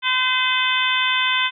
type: harmonic tone with a mistuned harmonic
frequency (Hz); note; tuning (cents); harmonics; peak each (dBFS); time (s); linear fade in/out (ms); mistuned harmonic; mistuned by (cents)
512; C5; -38; 2 / 3 / 4 / 5 / 6 / 7; -24 / -24 / -24 / -24 / -24 / -24; 0.02-1.51; 50; 7; -28
effects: none